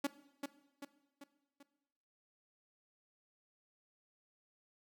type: tone with echo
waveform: sawtooth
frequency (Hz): 282.2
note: C#4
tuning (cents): +31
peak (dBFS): -28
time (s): 0.04-0.07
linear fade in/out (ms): 5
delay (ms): 390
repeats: 4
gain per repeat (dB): -6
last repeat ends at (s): 1.63
effects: noise-tail reverb RT60 1.0 s tail -17 dB re dry

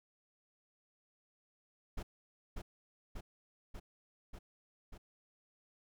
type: noise with echo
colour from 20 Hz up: brown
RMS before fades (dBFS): -39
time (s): 1.97-2.03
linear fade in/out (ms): 10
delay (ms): 590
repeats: 5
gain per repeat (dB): -2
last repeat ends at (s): 4.98
effects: none

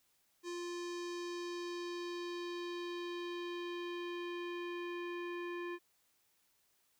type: tone with low-pass filter sweep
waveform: square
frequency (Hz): 349.2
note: F4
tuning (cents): 0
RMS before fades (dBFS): -42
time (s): 0.43-5.79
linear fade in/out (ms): 50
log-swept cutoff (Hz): 6600 to 2200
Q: 1.9
effects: white hiss -75 dBFS RMS until 6.99 s

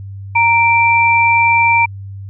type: tone pair together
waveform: sine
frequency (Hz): 929.5 / 2349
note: A#5 / D7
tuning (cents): -5 / 0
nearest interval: octave + major third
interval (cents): 1605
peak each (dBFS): -11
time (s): 0.35-1.86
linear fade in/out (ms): 10
effects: added 98 Hz sine -26 dBFS peak until 2.29 s

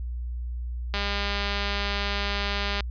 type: click train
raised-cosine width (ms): 0.2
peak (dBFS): -11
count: 378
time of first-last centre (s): 0.94-2.806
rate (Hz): 202
effects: added 60 Hz sine -29 dBFS peak until 2.9 s + resampled to 11025 Hz

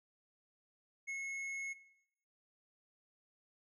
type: tone with tanh clipping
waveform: sine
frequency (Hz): 2179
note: C#7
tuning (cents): -30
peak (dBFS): -40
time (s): 1.07-1.74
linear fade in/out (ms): 20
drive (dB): 8
effects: noise-tail reverb RT60 0.8 s tail -18 dB re dry + low-pass 10000 Hz 12 dB/octave

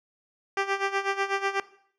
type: tone with tremolo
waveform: 10% pulse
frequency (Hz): 393.2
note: G4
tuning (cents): +5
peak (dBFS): -14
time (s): 0.57-1.6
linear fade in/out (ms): 2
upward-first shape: sine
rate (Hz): 8.1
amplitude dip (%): 80
effects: noise-tail reverb RT60 0.6 s tail -18 dB re dry + low-pass 4000 Hz 12 dB/octave

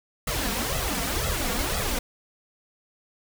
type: noise with flanger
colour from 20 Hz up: pink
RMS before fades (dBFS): -27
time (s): 0.27-1.99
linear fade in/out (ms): 5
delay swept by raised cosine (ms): 1.5 to 4.4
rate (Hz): 2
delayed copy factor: +1
effects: none

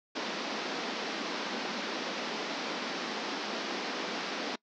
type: band-pass noise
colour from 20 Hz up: pink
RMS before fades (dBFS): -36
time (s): 0.15-4.56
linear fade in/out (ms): 10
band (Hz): 200 to 5600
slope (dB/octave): 48
effects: noise-tail reverb RT60 0.1 s tail -24 dB re dry

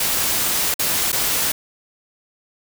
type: noise with dropouts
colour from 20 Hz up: white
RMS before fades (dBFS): -20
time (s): 0-1.52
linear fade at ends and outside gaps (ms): 5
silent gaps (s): 0.742-0.792 / 1.119-1.127
effects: none

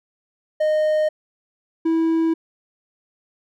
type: tone pair in turn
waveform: triangle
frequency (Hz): 616 / 326.3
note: D#5 / E4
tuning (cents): -17 / -18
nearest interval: major seventh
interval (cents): 1101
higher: first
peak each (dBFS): -14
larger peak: neither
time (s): 0.6-1.09 / 1.85-2.34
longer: neither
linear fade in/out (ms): 10
effects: none

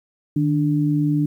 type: tone pair together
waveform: sine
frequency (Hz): 152.28 / 293.5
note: D#3 / D4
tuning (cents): -37 / -1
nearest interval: major seventh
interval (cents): 1136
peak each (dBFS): -19 / -19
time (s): 0.36-1.26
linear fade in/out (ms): 5
effects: 9-bit

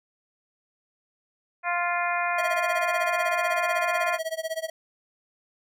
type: harmonic tone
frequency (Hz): 349.2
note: F4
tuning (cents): 0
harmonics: 2 / 3 / 4 / 5 / 6 / 7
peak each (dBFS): -28 / -30 / -31 / -32 / -33 / -33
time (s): 1.63-4.19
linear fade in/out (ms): 50
type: tone with tremolo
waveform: square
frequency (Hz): 645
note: E5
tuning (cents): -38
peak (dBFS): -26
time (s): 2.38-4.7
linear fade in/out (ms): 5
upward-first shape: sine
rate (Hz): 16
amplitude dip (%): 95
effects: none

